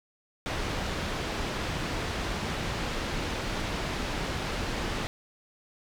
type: low-pass noise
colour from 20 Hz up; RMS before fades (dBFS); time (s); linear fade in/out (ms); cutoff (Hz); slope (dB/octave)
pink; -32; 0.46-5.07; 0; 4500; 12
effects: none